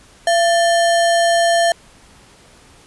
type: tone with sample-and-hold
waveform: sine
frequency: 680 Hz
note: F5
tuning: 46 cents flat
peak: -11 dBFS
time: 0.27-1.72 s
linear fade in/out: 2 ms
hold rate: 2450 Hz
effects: pink hiss -47 dBFS RMS until 2.86 s + resampled to 24000 Hz

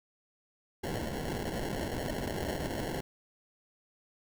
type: noise with sample-and-hold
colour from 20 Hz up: white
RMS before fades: -35 dBFS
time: 0.83-3.01 s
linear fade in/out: 10 ms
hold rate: 1225 Hz
effects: none

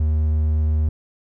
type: tone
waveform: triangle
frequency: 77.1 Hz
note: D#2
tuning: 15 cents flat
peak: -14 dBFS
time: 0-0.89 s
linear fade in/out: 5 ms
effects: none

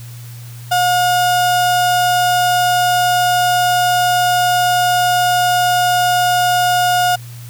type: tone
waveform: 35% pulse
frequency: 718 Hz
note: F5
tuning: 48 cents sharp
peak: -10 dBFS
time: 0.71-7.16 s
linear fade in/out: 10 ms
effects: added 119 Hz sine -30 dBFS peak until 7.49 s + white hiss -41 dBFS RMS until 7.49 s

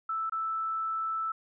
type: tone with dropouts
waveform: sine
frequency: 1318.5 Hz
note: E6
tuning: in tune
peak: -29 dBFS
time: 0.09-1.32 s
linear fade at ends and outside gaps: 5 ms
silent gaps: 0.297-0.321 s
effects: none

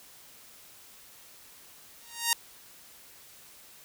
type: tone with exponential growth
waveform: 5% pulse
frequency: 932.3 Hz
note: A#5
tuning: in tune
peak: -8 dBFS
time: 2.01-2.33 s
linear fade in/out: 1 ms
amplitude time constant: 69 ms
effects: white hiss -53 dBFS RMS until 3.84 s

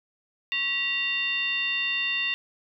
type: tone with frequency modulation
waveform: sine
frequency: 2769 Hz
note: F7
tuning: 15 cents flat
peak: -24 dBFS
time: 0.52-2.34 s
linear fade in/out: 0 ms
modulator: 831 Hz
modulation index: 0.96
effects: none

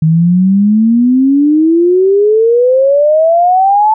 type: exponential sweep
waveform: sine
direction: up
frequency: 155.56 to 880 Hz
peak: -5 dBFS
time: 0.02-3.94 s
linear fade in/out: 5 ms
effects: none

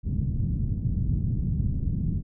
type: low-pass noise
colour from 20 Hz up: white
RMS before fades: -26 dBFS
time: 0.03-2.23 s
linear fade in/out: 50 ms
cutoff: 170 Hz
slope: 24 dB/octave
effects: none

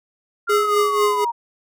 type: exponential sweep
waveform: sine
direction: down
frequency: 1400 to 928 Hz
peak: -19 dBFS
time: 0.47-1.32 s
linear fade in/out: 20 ms
type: tone with tremolo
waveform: square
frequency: 415.3 Hz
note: G#4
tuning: in tune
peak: -15 dBFS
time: 0.49-1.25 s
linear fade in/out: 10 ms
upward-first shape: triangle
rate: 4.1 Hz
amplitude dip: 75%
effects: none

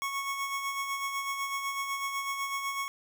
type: tone with tremolo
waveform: 25% pulse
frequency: 1103 Hz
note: C#6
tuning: 9 cents flat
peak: -26 dBFS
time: 0.02-2.88 s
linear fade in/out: 0 ms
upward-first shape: sine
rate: 8 Hz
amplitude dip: 45%
effects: none

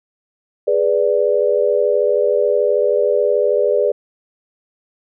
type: chord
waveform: sine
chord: G# diminished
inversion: none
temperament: equal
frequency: 415.3 / 493.9 / 587.3 Hz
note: G#4 / B4 / D5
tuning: 0 / 0 / 0 cents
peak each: -17 dBFS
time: 0.67-3.92 s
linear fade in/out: 10 ms
effects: none

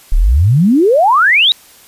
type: exponential sweep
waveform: sine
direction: up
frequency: 31 to 3951 Hz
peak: -6 dBFS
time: 0.12-1.52 s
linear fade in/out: 0 ms
effects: white hiss -42 dBFS RMS until 1.87 s + resampled to 32000 Hz

